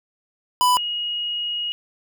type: tone pair in turn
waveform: square / sine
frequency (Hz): 994 / 2885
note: B5 / F#7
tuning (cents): +11 / -44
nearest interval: octave + tritone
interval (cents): 1845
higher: second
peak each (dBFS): -15 / -23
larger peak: first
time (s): 0.61-0.77 / 0.77-1.72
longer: second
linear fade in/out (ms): 0
effects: none